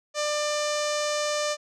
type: tone with low-pass filter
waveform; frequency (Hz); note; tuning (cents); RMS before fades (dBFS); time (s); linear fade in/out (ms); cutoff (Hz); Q
sawtooth; 596; D5; +25; -27; 0.14-1.57; 50; 6400; 2.8
effects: none